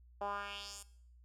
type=tone with band-pass filter sweep; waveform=10% pulse; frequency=201.9 Hz; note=G#3; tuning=49 cents flat; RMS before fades=-43 dBFS; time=0.21-0.83 s; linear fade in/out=5 ms; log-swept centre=700 to 9400 Hz; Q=2.5; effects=noise-tail reverb RT60 0.6 s tail -17 dB re dry + added 60 Hz sine -58 dBFS peak until 1.24 s